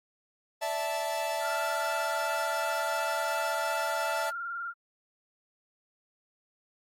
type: chord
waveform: 45% pulse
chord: D suspended second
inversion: none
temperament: equal with one note detuned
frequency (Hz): 583.3 / 659.3 / 880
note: D5 / E5 / A5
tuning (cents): -12 / 0 / 0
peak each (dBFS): -37 / -33 / -33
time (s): 0.61-4.31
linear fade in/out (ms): 20
type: tone with vibrato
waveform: sine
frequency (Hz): 1389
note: F6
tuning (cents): -10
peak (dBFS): -33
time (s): 1.4-4.74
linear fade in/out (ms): 50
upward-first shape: sine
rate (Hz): 20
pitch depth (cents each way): 47
effects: AAC 48 kbps